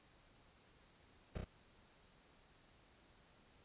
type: noise with echo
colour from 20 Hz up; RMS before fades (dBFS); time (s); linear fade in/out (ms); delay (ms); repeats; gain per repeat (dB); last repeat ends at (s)
brown; -42; 1.35-1.38; 5; 32; 2; -2; 1.444
effects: pink hiss -68 dBFS RMS until 3.64 s + resampled to 8000 Hz